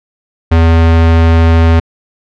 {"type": "tone", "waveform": "square", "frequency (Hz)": 82.41, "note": "E2", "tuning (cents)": 0, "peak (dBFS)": -5, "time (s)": [0.51, 1.8], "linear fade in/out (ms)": 10, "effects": ["low-pass 3000 Hz 12 dB/octave"]}